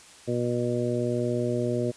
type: harmonic tone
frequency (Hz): 121.1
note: B2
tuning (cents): -34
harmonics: 1 / 2 / 3 / 4 / 5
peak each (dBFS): -30 / -30 / -29 / -32 / -32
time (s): 0.27-1.92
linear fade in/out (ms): 20
effects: white hiss -50 dBFS RMS until 1.96 s + resampled to 22050 Hz